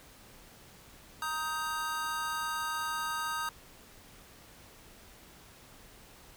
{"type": "chord", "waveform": "square", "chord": "Eb major", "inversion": "second", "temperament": "equal with one note detuned", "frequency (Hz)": [932.3, 1252.4, 1568], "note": ["Bb5", "Eb6", "G6"], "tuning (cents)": [0, 11, 0], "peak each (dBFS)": [-39, -36, -39], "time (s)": [1.22, 3.49], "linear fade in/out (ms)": 2, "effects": ["pink hiss -55 dBFS RMS until 6.36 s"]}